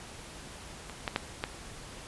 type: clicks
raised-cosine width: 0.3 ms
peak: -26 / -14 / -11 / -14 dBFS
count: 4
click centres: 0.897 / 1.078 / 1.161 / 1.439 s
effects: pink hiss -46 dBFS RMS until 2.07 s + resampled to 24000 Hz